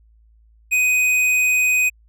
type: tone with hard clipping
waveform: sine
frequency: 2500 Hz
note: D#7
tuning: 8 cents sharp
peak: -16 dBFS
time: 0.71-1.9 s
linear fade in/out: 20 ms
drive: 10 dB
effects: added 55 Hz sine -50 dBFS peak until 2.08 s